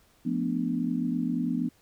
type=chord; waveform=sine; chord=B half-diminished seventh; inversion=second; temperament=equal with one note detuned; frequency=174.61 / 218.4 / 246.9 / 293.7 Hz; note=F3 / A3 / B3 / D4; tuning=0 / -13 / 0 / 0 cents; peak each=-32 / -34 / -28 / -33 dBFS; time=0.25-1.69 s; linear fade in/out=10 ms; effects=pink hiss -63 dBFS RMS until 1.81 s